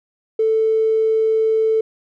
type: tone with tanh clipping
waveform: triangle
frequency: 441.7 Hz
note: A4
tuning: 7 cents sharp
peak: -13 dBFS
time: 0.39-1.81 s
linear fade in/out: 5 ms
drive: 2 dB
effects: none